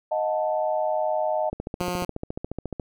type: chord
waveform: sine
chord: D# diminished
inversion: none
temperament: equal with one note detuned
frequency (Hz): 622.3 / 721.8 / 880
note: D#5 / F#5 / A5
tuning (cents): 0 / -43 / 0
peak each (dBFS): -24 / -28 / -29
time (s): 0.11-1.5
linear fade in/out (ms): 10
type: click train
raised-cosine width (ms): 2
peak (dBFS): -17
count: 19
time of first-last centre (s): 1.53-2.798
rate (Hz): 14.2
type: tone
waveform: 10% pulse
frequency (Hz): 178.5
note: F3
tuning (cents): +38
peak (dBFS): -18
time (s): 1.8-2.05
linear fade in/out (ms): 5
effects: none